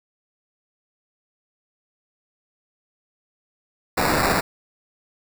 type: noise with sample-and-hold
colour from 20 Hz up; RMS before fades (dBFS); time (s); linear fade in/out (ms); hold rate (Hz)
violet; -20; 3.97-4.41; 10; 3150
effects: none